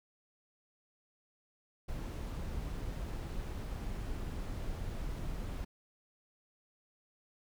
brown noise, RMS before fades -39 dBFS, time 1.88-5.65 s, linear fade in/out 10 ms, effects none

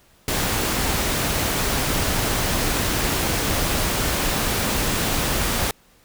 pink noise, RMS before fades -22 dBFS, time 0.28-5.71 s, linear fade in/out 2 ms, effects pink hiss -56 dBFS RMS until 6.04 s

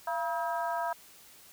harmonic tone with a mistuned harmonic, 320.5 Hz, E4, 49 cents flat, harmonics 2 / 3 / 4 / 5, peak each -33 / -33 / -39 / -40 dBFS, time 0.07-0.93 s, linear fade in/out 5 ms, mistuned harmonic 2, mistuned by +110 cents, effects white hiss -55 dBFS RMS until 1.52 s

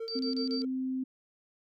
triangle tone with tremolo, 453.2 Hz, A#4, 49 cents flat, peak -31 dBFS, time 0-0.65 s, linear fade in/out 5 ms, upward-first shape triangle, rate 7.9 Hz, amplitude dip 85%
sine tone bursts, 4646 Hz, D8, 20 cents flat, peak -35 dBFS, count 4, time 0.08-0.619 s, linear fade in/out 0 ms, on 110 ms, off 33 ms
sine tone, 260 Hz, C4, 11 cents flat, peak -30 dBFS, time 0.15-1.04 s, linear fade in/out 10 ms
effects none

